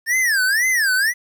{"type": "tone with vibrato", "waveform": "square", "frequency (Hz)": 1757, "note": "A6", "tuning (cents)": -3, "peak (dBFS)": -16, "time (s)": [0.06, 1.14], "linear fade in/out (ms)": 50, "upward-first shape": "sine", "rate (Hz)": 2, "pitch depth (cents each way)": 280, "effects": ["9-bit"]}